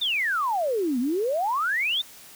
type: exponential two-way sweep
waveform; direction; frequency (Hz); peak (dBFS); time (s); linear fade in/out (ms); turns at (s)
sine; down then up; 3729 to 233.1 to 3729; -22; 0.01-2.02; 10; 0.99
effects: white hiss -47 dBFS RMS until 2.35 s